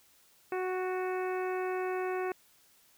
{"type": "harmonic tone with a mistuned harmonic", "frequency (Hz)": 370, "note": "F#4", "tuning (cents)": 0, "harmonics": [1, 2, 3, 4, 5, 6, 7], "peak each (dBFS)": [-32, -38, -42, -44, -46, -48, -49], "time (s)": [0.52, 2.32], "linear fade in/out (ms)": 2, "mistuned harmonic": 5, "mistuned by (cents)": -17, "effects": ["white hiss -64 dBFS RMS until 2.97 s"]}